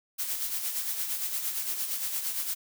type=noise with tremolo; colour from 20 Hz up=blue; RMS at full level=-30 dBFS; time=0.18-2.55 s; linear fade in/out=20 ms; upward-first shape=sine; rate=8.7 Hz; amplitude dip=50%; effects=none